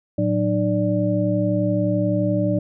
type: tone cluster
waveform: sine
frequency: 113.4 / 185 / 301.4 / 585 Hz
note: A#2 / F#3 / D4 / D5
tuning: -47 / 0 / +45 / -7 cents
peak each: -23 dBFS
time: 0.18-2.59 s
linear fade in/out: 5 ms
effects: none